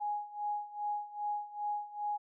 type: tone with tremolo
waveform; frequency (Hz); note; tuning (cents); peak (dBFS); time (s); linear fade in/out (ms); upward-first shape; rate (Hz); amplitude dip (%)
sine; 830.6; G#5; 0; -31; 0-2.18; 20; sine; 2.5; 85
effects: none